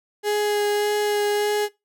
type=tone with vibrato; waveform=35% pulse; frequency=415.3 Hz; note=G#4; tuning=in tune; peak=-18 dBFS; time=0.23-1.69 s; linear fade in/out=50 ms; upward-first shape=sine; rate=1.7 Hz; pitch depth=10 cents each way; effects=noise-tail reverb RT60 0.2 s tail -20 dB re dry